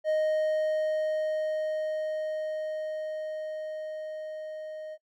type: tone with level ramp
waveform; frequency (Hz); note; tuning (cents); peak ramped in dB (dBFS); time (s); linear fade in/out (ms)
triangle; 621; D#5; -3; -21 to -35; 0.04-4.98; 50
effects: noise-tail reverb RT60 0.1 s tail -24 dB re dry